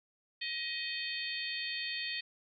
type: harmonic tone with a mistuned harmonic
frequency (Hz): 630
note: D#5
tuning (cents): +21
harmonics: 3 / 4 / 5 / 6 / 7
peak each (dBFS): -41 / -41 / -43 / -43 / -41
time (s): 0.41-2.21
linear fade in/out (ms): 10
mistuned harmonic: 6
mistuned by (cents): -80
effects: none